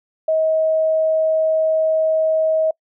sine tone, 635 Hz, D#5, 35 cents sharp, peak -14 dBFS, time 0.28-2.71 s, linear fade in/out 5 ms, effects noise-tail reverb RT60 0.1 s tail -26 dB re dry

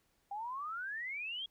sine exponential sweep, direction up, 787 to 3322 Hz, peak -38 dBFS, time 0.31-1.46 s, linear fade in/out 5 ms, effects pink hiss -75 dBFS RMS until 1.5 s

